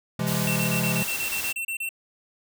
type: chord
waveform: square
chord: C augmented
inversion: none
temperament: equal with one note detuned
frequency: 130.81 / 168.96 / 207.7 Hz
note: C3 / E3 / G#3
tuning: 0 / +43 / 0 cents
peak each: -30 / -28 / -30 dBFS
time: 0.19-1.03 s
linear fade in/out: 5 ms
type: noise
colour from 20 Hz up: white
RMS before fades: -31 dBFS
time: 0.26-1.53 s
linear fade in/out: 20 ms
type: tone bursts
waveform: square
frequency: 2703 Hz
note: E7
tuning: 43 cents sharp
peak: -28 dBFS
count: 12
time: 0.47-1.891 s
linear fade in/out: 5 ms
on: 90 ms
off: 31 ms
effects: none